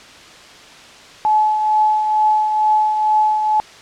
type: tone with tremolo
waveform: sine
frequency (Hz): 857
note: A5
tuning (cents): -46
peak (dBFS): -10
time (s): 1.25-3.6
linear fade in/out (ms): 0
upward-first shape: triangle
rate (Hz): 2.2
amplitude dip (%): 50
effects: white hiss -40 dBFS RMS until 3.81 s + low-pass 5000 Hz 12 dB/octave